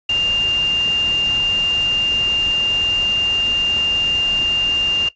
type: tone in noise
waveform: sine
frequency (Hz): 2800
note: F7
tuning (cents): +4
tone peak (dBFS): -14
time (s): 0.09-5.09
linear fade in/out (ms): 5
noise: pink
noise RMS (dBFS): -31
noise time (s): 0.09-5.09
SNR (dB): +14
effects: noise-tail reverb RT60 0.1 s tail -17 dB re dry + resampled to 16000 Hz